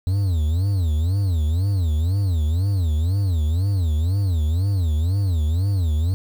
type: tone with vibrato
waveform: triangle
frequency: 87.31 Hz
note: F2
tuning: in tune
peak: -15 dBFS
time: 0.07-6.14 s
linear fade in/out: 0 ms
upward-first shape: sine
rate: 2 Hz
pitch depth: 250 cents each way
effects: 7-bit